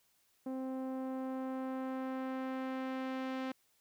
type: tone with low-pass filter sweep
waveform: sawtooth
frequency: 261.6 Hz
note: C4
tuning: in tune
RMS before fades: -39 dBFS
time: 0.46-3.52 s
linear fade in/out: 5 ms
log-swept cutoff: 630 to 3200 Hz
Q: 0.8
effects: white hiss -73 dBFS RMS until 3.8 s